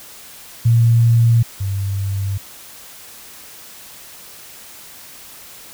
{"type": "tone pair in turn", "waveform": "sine", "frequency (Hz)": [116.3, 98.22], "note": ["A#2", "G2"], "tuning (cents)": [-4, 4], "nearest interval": "minor third", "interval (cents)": 292, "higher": "first", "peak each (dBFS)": [-9, -18], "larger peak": "first", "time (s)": [[0.65, 1.43], [1.6, 2.38]], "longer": "neither", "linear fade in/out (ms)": 10, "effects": ["white hiss -39 dBFS RMS until 5.73 s"]}